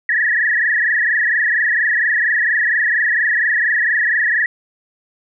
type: tone with frequency modulation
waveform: sine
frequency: 1810 Hz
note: A6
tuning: 48 cents sharp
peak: -13 dBFS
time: 0.09-4.46 s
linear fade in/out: 2 ms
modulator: 24.3 Hz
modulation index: 5.3
effects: none

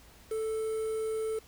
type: tone with quantisation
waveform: triangle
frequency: 440 Hz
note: A4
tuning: in tune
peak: -28 dBFS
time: 0.31-1.39 s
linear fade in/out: 5 ms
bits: 8
effects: added 60 Hz sine -59 dBFS peak until 1.47 s + pink hiss -57 dBFS RMS until 1.47 s

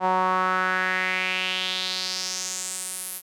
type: tone with band-pass filter sweep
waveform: sawtooth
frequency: 185.4 Hz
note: F#3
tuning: 4 cents sharp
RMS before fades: -26 dBFS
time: 0-3.22 s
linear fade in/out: 50 ms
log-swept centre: 850 to 12000 Hz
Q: 3.5
effects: none

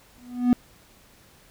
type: tone with exponential growth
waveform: triangle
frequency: 245.9 Hz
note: B3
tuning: 7 cents flat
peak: -10 dBFS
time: 0.18-0.53 s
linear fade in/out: 0 ms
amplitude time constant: 75 ms
effects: pink hiss -55 dBFS RMS until 1.5 s

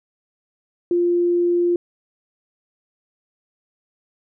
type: tone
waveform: sine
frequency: 348.8 Hz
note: F4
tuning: 2 cents flat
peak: -15 dBFS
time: 0.91-1.76 s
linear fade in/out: 2 ms
effects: none

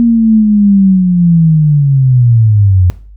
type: linear sweep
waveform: sine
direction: down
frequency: 236.6 to 87.4 Hz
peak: -4 dBFS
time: 0-2.9 s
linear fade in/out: 0 ms
effects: noise-tail reverb RT60 0.4 s tail -18 dB re dry + added 50 Hz sine -31 dBFS peak until 3.16 s

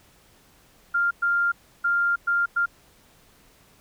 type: tone bursts at uneven times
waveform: sine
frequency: 1396.9 Hz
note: F6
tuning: in tune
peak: -19 dBFS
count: 5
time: 0.94-1.11 / 1.22-1.52 / 1.84-2.16 / 2.27-2.46 / 2.56-2.66 s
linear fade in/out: 10 ms
effects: pink hiss -57 dBFS RMS until 3.8 s

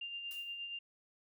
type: tone with tremolo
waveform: sine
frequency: 2794 Hz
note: F7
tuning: in tune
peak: -39 dBFS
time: 0.01-0.79 s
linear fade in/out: 5 ms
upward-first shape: sine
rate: 8.5 Hz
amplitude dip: 40%
type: noise with exponential decay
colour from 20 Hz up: blue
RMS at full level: -49 dBFS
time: 0.31-0.61 s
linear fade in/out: 1 ms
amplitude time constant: 65 ms
effects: none

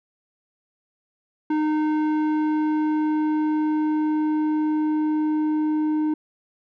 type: tone with low-pass filter sweep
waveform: square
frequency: 307 Hz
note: D#4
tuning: 23 cents flat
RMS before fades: -22 dBFS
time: 1.5-6.14 s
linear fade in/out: 5 ms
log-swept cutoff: 1300 to 630 Hz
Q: 0.75
effects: none

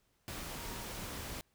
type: tone in noise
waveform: sine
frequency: 939 Hz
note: A#5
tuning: 12 cents sharp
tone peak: -53 dBFS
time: 0.58-0.84 s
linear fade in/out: 0 ms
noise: pink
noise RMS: -43 dBFS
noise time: 0.28-1.41 s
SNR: -13 dB
effects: pink hiss -75 dBFS RMS until 1.54 s

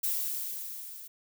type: noise with level ramp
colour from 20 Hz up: violet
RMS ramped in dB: -29 to -46 dBFS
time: 0.03-1.08 s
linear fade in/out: 10 ms
effects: none

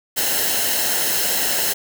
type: noise with comb filter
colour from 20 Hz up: white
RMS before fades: -20 dBFS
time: 0.16-1.74 s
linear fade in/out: 20 ms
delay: 0.85 ms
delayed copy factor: -0.6
effects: none

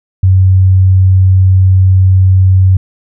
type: tone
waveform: sine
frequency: 94 Hz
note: F#2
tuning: 28 cents sharp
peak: -3 dBFS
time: 0.23-2.77 s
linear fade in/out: 5 ms
effects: none

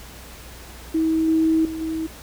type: tone with level steps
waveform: sine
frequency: 320.7 Hz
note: E4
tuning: 48 cents flat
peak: -17 / -15 / -27 / -23 dBFS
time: 0.94-2.07 s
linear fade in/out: 10 ms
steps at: 1.28 / 1.65 / 1.81 s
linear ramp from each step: 2 ms
effects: added 60 Hz sine -42 dBFS peak until 2.22 s + pink hiss -42 dBFS RMS until 2.22 s

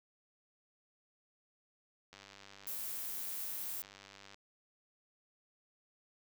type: click train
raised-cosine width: 0.2 ms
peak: -36 dBFS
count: 220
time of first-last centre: 2.13-4.344 s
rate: 98.9 Hz
type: noise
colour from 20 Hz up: violet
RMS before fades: -41 dBFS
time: 2.67-3.82 s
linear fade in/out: 2 ms
effects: none

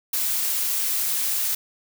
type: noise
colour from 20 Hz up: blue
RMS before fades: -24 dBFS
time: 0.13-1.55 s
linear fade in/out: 5 ms
effects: none

